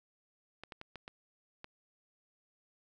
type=clicks; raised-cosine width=0.3 ms; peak=-29 dBFS; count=6; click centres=0.636 / 0.722 / 0.814 / 0.957 / 1.079 / 1.644 s; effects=none